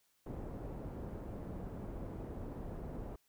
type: low-pass noise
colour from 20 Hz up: pink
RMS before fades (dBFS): -44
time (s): 0.26-3.16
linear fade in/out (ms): 5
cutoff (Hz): 580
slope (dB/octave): 12
effects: white hiss -75 dBFS RMS until 3.28 s